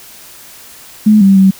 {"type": "tone with pitch steps", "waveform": "sine", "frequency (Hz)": [213.2, 194.8, 191.6], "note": ["G#3", "G3", "G3"], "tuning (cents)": [46, -11, -39], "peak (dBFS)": -3, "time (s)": [1.06, 1.51], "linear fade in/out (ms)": 10, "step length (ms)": 150, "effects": ["white hiss -36 dBFS RMS until 1.59 s"]}